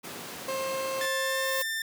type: noise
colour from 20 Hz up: pink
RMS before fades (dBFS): -39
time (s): 0.03-1.07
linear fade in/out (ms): 20
type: tone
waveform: 30% pulse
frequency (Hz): 532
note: C5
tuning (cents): +29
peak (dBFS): -27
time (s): 0.48-1.62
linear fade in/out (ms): 5
type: tone with pitch glide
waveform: sawtooth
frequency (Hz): 1760 to 1790.8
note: A6 to A6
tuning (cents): 0 to +30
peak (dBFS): -26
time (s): 1.01-1.82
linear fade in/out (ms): 2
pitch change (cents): +30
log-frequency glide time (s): 1.17-1.4
type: noise with exponential growth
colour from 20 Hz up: violet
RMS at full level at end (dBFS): -32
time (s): 1.07-1.63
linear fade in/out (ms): 5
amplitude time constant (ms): 120
effects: high-pass 200 Hz 12 dB/octave

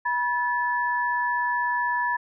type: tone pair together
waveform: sine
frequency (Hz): 972 / 1731.9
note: B5 / A6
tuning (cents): -28 / -28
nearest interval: minor seventh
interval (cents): 1000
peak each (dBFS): -24 / -26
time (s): 0.05-2.17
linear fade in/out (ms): 10
effects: none

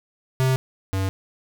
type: tone pair in turn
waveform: square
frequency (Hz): 130.81 / 95.82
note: C3 / G2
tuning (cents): 0 / -39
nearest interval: perfect fourth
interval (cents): 539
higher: first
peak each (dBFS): -18 / -22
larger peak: first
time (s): 0.4-0.56 / 0.93-1.09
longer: neither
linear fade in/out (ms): 0
effects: none

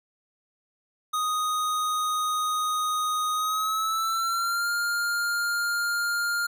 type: tone with pitch glide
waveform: square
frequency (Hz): 1244.5 to 1405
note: D#6 to F6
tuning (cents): 0 to +10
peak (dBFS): -25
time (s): 1.13-6.47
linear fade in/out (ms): 10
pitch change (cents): +210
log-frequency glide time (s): 3.34-4.7
effects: none

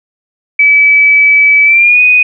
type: tone with pitch glide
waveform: sine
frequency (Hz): 2295 to 2488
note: D7 to D#7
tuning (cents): -40 to -1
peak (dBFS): -3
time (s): 0.59-2.23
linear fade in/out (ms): 5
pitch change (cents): +139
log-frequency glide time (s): 1.64-2.01
effects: none

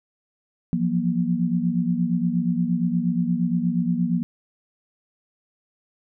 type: tone cluster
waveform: sine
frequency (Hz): 171.3 / 179.8 / 238.3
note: F3 / F#3 / A#3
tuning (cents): -33 / -49 / +38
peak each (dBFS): -24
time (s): 0.73-4.23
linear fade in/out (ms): 0
effects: none

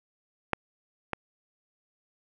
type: clicks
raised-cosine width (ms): 0.5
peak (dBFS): -9 / -14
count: 2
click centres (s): 0.533 / 1.133
effects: none

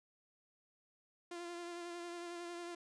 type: tone with vibrato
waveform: sawtooth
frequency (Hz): 345.9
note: F4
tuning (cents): -17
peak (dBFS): -40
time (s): 1.31-2.75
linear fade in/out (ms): 5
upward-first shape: sine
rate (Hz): 11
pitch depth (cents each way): 23
effects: resampled to 22050 Hz

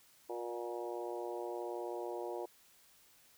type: harmonic tone with a mistuned harmonic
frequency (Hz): 118.9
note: A#2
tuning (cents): +35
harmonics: 3 / 4 / 5 / 6 / 7 / 8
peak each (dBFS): -42 / -44 / -46 / -48 / -49 / -50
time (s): 0.29-2.46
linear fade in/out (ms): 10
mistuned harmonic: 6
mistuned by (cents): +15
effects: white hiss -65 dBFS RMS until 3.37 s

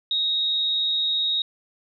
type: tone with amplitude modulation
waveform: sine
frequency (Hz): 3759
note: A#7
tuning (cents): +14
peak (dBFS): -19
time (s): 0.11-1.42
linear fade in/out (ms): 2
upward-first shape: sine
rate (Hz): 223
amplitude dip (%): 30
effects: none

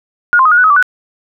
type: tone with pitch steps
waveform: sine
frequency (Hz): 1433 / 1049 / 1252 / 1431 / 1485 / 1273 / 1161 / 1485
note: F6 / C6 / D#6 / F6 / F#6 / D#6 / D6 / F#6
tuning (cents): +44 / +4 / +10 / +42 / +6 / +39 / -20 / +6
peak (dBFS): -5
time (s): 0.33-0.826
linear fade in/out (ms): 0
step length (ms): 62
effects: none

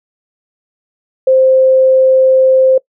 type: tone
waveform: sine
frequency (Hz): 523.3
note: C5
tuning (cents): 0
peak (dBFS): -5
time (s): 1.27-2.78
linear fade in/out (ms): 5
effects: noise-tail reverb RT60 0.1 s tail -23 dB re dry

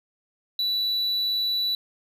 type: tone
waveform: triangle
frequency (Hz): 3951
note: B7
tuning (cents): 0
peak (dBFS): -21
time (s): 0.59-1.75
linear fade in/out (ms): 2
effects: none

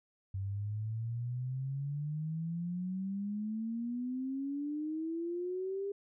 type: exponential sweep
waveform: sine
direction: up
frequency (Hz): 95.4 to 403.9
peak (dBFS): -34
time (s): 0.34-5.92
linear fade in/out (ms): 5
effects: none

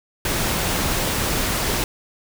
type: noise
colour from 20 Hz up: pink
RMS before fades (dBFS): -22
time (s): 0.25-1.84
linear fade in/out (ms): 2
effects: none

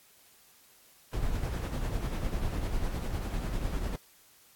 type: noise with tremolo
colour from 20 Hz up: brown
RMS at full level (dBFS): -30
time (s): 1.13-3.96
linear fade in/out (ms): 2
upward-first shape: sine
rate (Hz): 10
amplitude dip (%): 45
effects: white hiss -60 dBFS RMS until 4.55 s + AAC 64 kbps

